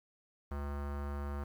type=tone with low-pass filter; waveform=square; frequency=71.4 Hz; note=D2; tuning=48 cents flat; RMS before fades=-39 dBFS; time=0.51-1.44 s; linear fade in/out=5 ms; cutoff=1300 Hz; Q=2.1; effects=10-bit